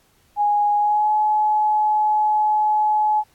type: tone with pitch glide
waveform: sine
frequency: 828 to 850.8 Hz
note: G#5 to G#5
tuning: -5 to +42 cents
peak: -15 dBFS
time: 0.36-3.24 s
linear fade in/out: 50 ms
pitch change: +47 cents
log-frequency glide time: 0.77-1.11 s
effects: pink hiss -59 dBFS RMS until 3.34 s + AAC 64 kbps